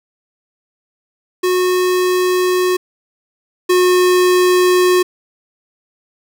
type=tone pair in turn; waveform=square; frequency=364.8 / 362.8 Hz; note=F#4 / F#4; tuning=-24 / -34 cents; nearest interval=unison; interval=10 cents; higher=first; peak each=-13 / -10 dBFS; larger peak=second; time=1.43-2.77 / 3.69-5.03 s; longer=neither; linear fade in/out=10 ms; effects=8-bit